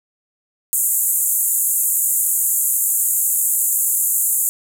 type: band-pass noise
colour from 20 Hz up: white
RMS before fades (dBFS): -18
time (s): 0.73-4.49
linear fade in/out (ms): 0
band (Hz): 6900 to 15000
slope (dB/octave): 96
effects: none